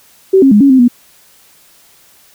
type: tone with pitch steps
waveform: sine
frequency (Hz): 382.6 / 270.3 / 207.5 / 277.6 / 261.1 / 242.9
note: G4 / C#4 / G#3 / C#4 / C4 / B3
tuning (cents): -42 / -44 / -1 / +3 / -3 / -29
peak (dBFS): -3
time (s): 0.33-0.882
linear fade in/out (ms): 10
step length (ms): 92
effects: white hiss -46 dBFS RMS until 2.34 s